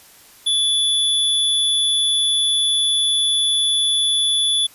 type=tone; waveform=square; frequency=3450 Hz; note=A7; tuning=35 cents flat; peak=-16 dBFS; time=0.46-4.67 s; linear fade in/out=10 ms; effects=white hiss -47 dBFS RMS until 4.74 s + resampled to 32000 Hz